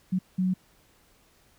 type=tone bursts at uneven times; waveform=sine; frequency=185 Hz; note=F#3; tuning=in tune; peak=-22 dBFS; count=2; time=0.12-0.19 / 0.38-0.54 s; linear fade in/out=10 ms; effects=pink hiss -62 dBFS RMS until 1.58 s